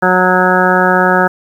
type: harmonic tone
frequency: 183.4 Hz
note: F#3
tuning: 15 cents flat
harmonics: 1 / 2 / 3 / 4 / 5 / 7 / 8 / 9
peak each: -16 / -16 / -16 / -16 / -16 / -16 / -16 / -16 dBFS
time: 0.02-1.28 s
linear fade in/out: 10 ms
effects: 7-bit